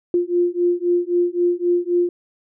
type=beating tone pair; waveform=sine; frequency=349.2 / 353 Hz; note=F4 / F4; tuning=0 / +19 cents; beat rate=3.8 Hz; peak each=-19 dBFS; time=0.14-2.09 s; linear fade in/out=2 ms; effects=none